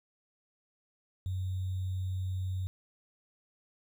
sine tone with sample-and-hold, 93.2 Hz, F#2, 13 cents sharp, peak -31 dBFS, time 1.26-2.67 s, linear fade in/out 0 ms, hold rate 3675 Hz, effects none

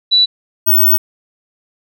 sine tone pair in turn, 3951 / 15804 Hz, B7 / B9, 0 / 0 cents, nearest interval 2 octaves, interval 2400 cents, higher second, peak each -7 dBFS, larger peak neither, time 0.11-0.26 / 0.66-0.98 s, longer second, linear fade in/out 20 ms, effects none

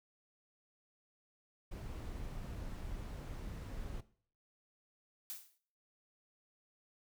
brown noise, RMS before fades -44 dBFS, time 1.71-4.01 s, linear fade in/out 10 ms
blue noise with exponential decay, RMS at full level -41 dBFS, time 5.3-5.58 s, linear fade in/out 0 ms, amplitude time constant 59 ms
effects noise-tail reverb RT60 0.5 s tail -17 dB re dry

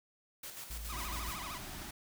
white noise with tremolo, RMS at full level -45 dBFS, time 0.43-1.36 s, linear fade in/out 5 ms, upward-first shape square, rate 7.2 Hz, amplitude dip 45%
triangle tone, 55 Hz, A1, in tune, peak -39 dBFS, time 0.7-1.32 s, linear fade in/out 5 ms
sawtooth tone with vibrato, 1108.7 Hz, C#6, in tune, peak -39 dBFS, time 0.89-1.58 s, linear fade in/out 10 ms, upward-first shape sine, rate 13 Hz, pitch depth 240 cents each way
pink band-stop noise, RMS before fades -45 dBFS, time 0.92-1.91 s, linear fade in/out 5 ms, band 400 to 580 Hz, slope 96 dB/octave
effects none

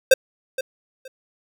square tone with echo, 523.3 Hz, C5, in tune, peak -9 dBFS, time 0.11-0.14 s, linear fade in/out 5 ms, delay 470 ms, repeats 2, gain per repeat -14 dB, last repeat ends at 1.08 s, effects none

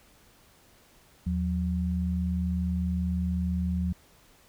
sine tone pair together, 80.04 / 180 Hz, D#2 / F#3, +50 / -47 cents, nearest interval octave + major second, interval 1403 cents, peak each -28 dBFS, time 1.26-3.93 s, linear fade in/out 10 ms, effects pink hiss -59 dBFS RMS until 4.48 s

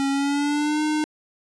square tone with pitch glide, 275 to 305.1 Hz, C#4 to D#4, -14 to -34 cents, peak -21 dBFS, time 0-1.04 s, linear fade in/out 0 ms, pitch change +180 cents, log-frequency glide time 0.1-0.82 s, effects resampled to 22050 Hz

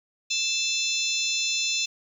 harmonic tone with a mistuned harmonic, 880 Hz, A5, in tune, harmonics 3 / 4 / 5 / 6 / 7 / 8, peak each -29 / -30 / -31 / -32 / -32 / -33 dBFS, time 0.3-1.86 s, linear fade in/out 10 ms, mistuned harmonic 5, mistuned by -120 cents, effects 9-bit

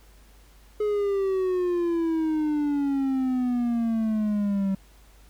triangle exponential sweep, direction down, 424.3 to 191.9 Hz, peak -20 dBFS, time 0.8-4.75 s, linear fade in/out 5 ms, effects added 50 Hz sine -51 dBFS peak until 5.29 s + pink hiss -58 dBFS RMS until 5.29 s

